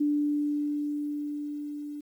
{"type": "tone with level ramp", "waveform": "sine", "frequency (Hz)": 293.7, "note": "D4", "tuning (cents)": 0, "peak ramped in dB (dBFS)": [-22, -35], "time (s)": [0, 2.01], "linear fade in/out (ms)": 10, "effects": ["10-bit"]}